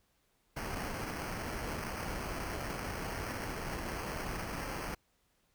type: noise with sample-and-hold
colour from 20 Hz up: pink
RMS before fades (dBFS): -39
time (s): 0.56-4.95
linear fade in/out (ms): 10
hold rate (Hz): 3675
effects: pink hiss -74 dBFS RMS until 5.54 s